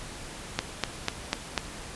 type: click train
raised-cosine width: 0.2 ms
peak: -7 dBFS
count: 5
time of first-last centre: 0.59-1.578 s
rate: 4.05 Hz
effects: pink hiss -41 dBFS RMS until 1.95 s + resampled to 24000 Hz